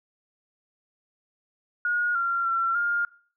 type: tone with pitch steps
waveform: sine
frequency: 1440 / 1379 / 1357 / 1410 Hz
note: F#6 / F6 / E6 / F6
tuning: -47 / -22 / +50 / +16 cents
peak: -22 dBFS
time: 1.85-3.05 s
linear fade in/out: 2 ms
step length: 300 ms
effects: noise-tail reverb RT60 0.5 s tail -22 dB re dry